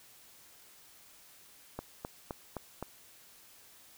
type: click train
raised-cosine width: 1 ms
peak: -23 dBFS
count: 5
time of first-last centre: 1.79-2.826 s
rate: 3.86 Hz
effects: white hiss -58 dBFS RMS until 3.97 s